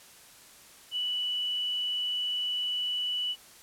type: tone with vibrato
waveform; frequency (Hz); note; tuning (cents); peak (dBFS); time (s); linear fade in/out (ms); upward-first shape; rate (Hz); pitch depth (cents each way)
sine; 2960; F#7; 0; -28; 0.91-3.36; 50; sine; 20; 10
effects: white hiss -53 dBFS RMS until 3.62 s + low-pass 12000 Hz 12 dB/octave